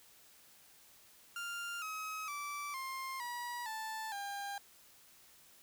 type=tone with pitch steps; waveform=30% pulse; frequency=1396.9 / 1273.6 / 1161.2 / 1058.7 / 965.2 / 880 / 802.3 Hz; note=F6 / D#6 / D6 / C6 / B5 / A5 / G5; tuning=0 / +40 / -20 / +20 / -40 / 0 / +40 cents; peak=-37 dBFS; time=1.36-4.58 s; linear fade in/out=2 ms; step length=460 ms; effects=white hiss -62 dBFS RMS until 5.62 s